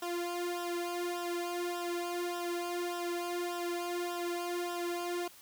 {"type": "tone with flanger", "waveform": "sawtooth", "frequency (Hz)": 349.2, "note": "F4", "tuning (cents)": 0, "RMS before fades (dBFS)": -36, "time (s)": [0.02, 5.28], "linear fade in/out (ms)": 5, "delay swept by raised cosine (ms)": [0.45, 2.35], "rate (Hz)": 1.7, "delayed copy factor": -0.95, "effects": ["white hiss -56 dBFS RMS until 5.41 s"]}